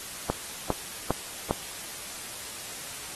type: click train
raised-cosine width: 1 ms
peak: -10 dBFS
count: 4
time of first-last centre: 0.3-1.51 s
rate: 2.48 Hz
effects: white hiss -39 dBFS RMS until 3.15 s + AAC 32 kbps